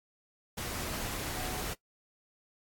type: tone in noise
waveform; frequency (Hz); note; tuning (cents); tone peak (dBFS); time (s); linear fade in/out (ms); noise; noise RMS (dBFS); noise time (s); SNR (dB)
sine; 740; F#5; 0; -43; 1.35-1.61; 10; pink; -37; 0.57-1.74; -9
effects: noise-tail reverb RT60 0.1 s tail -19 dB re dry + AAC 64 kbps